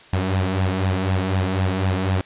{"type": "tone with flanger", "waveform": "sawtooth", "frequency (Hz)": 94.2, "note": "F#2", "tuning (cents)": 32, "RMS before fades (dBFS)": -21, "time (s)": [0.13, 2.21], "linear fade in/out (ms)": 0, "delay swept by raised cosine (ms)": [1.1, 4.6], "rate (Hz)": 4, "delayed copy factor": 0.65, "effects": ["white hiss -46 dBFS RMS until 2.25 s", "resampled to 8000 Hz"]}